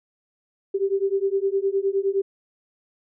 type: beating tone pair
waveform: sine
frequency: 387.2 / 396.9 Hz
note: G4 / G4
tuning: -21 / +22 cents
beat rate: 9.7 Hz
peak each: -23 dBFS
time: 0.74-2.22 s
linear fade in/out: 10 ms
effects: none